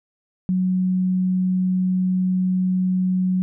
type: tone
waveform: sine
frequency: 184.6 Hz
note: F#3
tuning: 4 cents flat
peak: -17 dBFS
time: 0.49-3.42 s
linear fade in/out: 0 ms
effects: none